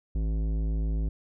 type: tone with tanh clipping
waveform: triangle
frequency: 53.7 Hz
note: A1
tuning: 41 cents flat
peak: -27 dBFS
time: 0.15-1.09 s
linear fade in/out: 5 ms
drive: 18 dB
effects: none